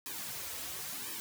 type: noise with flanger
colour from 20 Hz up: white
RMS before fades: -41 dBFS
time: 0.06-1.2 s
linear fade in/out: 0 ms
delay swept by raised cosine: 1.4 to 5.1 ms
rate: 0.96 Hz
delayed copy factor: -1
effects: none